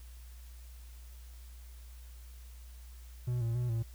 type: tone with pitch steps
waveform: triangle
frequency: 122.8 / 115.6 / 122.6 / 114.2 Hz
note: B2 / A#2 / B2 / A#2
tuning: -9 / -14 / -12 / -35 cents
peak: -28 dBFS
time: 3.27-3.83 s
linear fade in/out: 10 ms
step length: 140 ms
effects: added 60 Hz sine -47 dBFS peak until 3.94 s + white hiss -61 dBFS RMS until 3.94 s